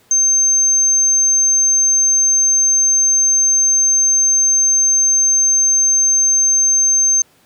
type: tone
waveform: sine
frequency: 6300 Hz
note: G8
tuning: 8 cents sharp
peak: -10 dBFS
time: 0.11-7.22 s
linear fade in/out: 2 ms
effects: pink hiss -53 dBFS RMS until 7.45 s + high-pass 100 Hz 12 dB/octave